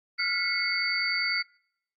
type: tone cluster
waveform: sine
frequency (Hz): 1379 / 1429 / 1992 / 2175 / 4589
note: F6 / F6 / B6 / C#7 / D8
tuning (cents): -22 / +39 / +14 / -33 / -41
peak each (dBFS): -37 / -34 / -33 / -29 / -29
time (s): 0.18-1.43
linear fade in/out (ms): 20
effects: noise-tail reverb RT60 0.7 s tail -26 dB re dry + Opus 32 kbps